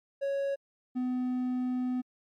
triangle tone pair in turn, 554.4 / 251.7 Hz, C#5 / B3, 0 / +33 cents, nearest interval octave + major second, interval 1367 cents, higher first, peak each -26 dBFS, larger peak neither, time 0.21-0.56 / 0.95-2.02 s, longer second, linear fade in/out 20 ms, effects MP3 64 kbps

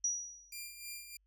sine tone with exponential decay, 5810 Hz, F#8, 32 cents flat, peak -28 dBFS, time 0.04-0.6 s, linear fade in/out 5 ms, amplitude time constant 120 ms
10% pulse tone with tremolo, 2391 Hz, D7, 30 cents sharp, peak -33 dBFS, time 0.52-1.17 s, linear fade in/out 5 ms, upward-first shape sine, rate 3.2 Hz, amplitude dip 60%
effects added 49 Hz sine -70 dBFS peak until 1.26 s

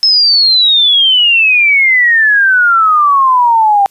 sine exponential sweep, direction down, 5260 to 784 Hz, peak -5 dBFS, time 0.03-3.86 s, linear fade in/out 0 ms, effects white hiss -50 dBFS RMS until 3.9 s + resampled to 32000 Hz

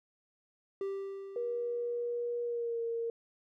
triangle tone with exponential decay, 392 Hz, G4, in tune, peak -30 dBFS, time 0.81-2.65 s, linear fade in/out 2 ms, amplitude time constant 400 ms
sine tone with pitch glide, 477.9 to 462.4 Hz, A#4 to A#4, +43 to -14 cents, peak -32 dBFS, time 1.36-3.1 s, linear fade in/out 2 ms, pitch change -57 cents, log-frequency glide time 2.43-2.81 s
effects none

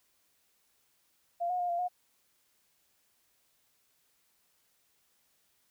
sine tone with pitch steps, 692 / 724 / 709 / 691 / 720 Hz, F5 / F#5 / F5 / F5 / F#5, -16 / -38 / +26 / -19 / -47 cents, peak -29 dBFS, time 1.4-1.885 s, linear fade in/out 20 ms, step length 97 ms, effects white hiss -72 dBFS RMS until 5.7 s

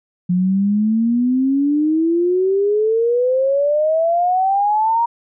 sine exponential sweep, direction up, 176.5 to 947 Hz, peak -13 dBFS, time 0.29-5.06 s, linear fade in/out 10 ms, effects none

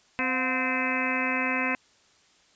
harmonic tone with a mistuned harmonic, 258.2 Hz, C4, 23 cents flat, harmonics 1 / 2 / 3 / 4 / 5 / 6 / 7 / 8 / 9 / 10, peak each -31 / -36 / -37 / -33 / -40 / -34 / -35 / -31 / -37 / -31 dBFS, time 0.19-1.75 s, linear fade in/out 0 ms, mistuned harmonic 3, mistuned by -110 cents, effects white hiss -61 dBFS RMS until 2.55 s + resampled to 16000 Hz

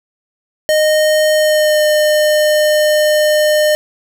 square tone with pitch glide, 616 to 607.2 Hz, D#5 to D#5, -17 to -42 cents, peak -10 dBFS, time 0.69-3.75 s, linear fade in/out 0 ms, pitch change -25 cents, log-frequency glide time 1.34-1.84 s, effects none

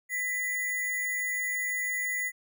sine tone with sample-and-hold, 1986 Hz, B6, 9 cents sharp, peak -28 dBFS, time 0.09-2.32 s, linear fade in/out 50 ms, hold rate 8820 Hz, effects none

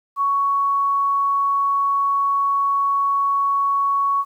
sine tone, 1115 Hz, C#6, 10 cents sharp, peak -16 dBFS, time 0.16-4.25 s, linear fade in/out 50 ms, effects 9-bit

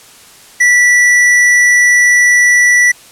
triangle tone with tanh clipping, 1959 Hz, B6, 15 cents flat, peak -7 dBFS, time 0.6-2.92 s, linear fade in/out 10 ms, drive 16 dB, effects white hiss -39 dBFS RMS until 3.11 s + low-pass 11000 Hz 12 dB/octave

